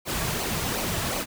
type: noise with flanger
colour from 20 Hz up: pink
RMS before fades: -28 dBFS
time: 0.05-1.26 s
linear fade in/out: 50 ms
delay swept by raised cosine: 0.56 to 3.96 ms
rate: 2.7 Hz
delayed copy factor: -0.55
effects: none